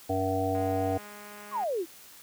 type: harmonic tone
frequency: 95 Hz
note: F#2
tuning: 46 cents sharp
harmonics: 1 / 3 / 5 / 7 / 8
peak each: -32 / -32 / -32 / -32 / -32 dBFS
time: 0.09-0.98 s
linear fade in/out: 10 ms
type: click train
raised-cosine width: 0.5 ms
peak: -32 dBFS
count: 226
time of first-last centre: 0.55-1.637 s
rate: 207 Hz
type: exponential sweep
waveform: sine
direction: down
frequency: 1174.7 to 311.1 Hz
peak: -27 dBFS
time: 1.51-1.86 s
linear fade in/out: 50 ms
effects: white hiss -51 dBFS RMS until 2.22 s + high-pass 60 Hz 12 dB/octave